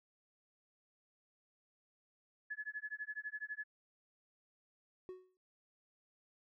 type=tone with tremolo; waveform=sine; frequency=1708 Hz; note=G#6; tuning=48 cents sharp; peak=-38 dBFS; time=2.5-3.64 s; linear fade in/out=10 ms; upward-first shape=sine; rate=12 Hz; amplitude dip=100%
type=tone with exponential decay; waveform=triangle; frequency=369.7 Hz; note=F#4; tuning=1 cent flat; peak=-40 dBFS; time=5.09-5.37 s; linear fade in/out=0 ms; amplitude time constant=59 ms
effects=none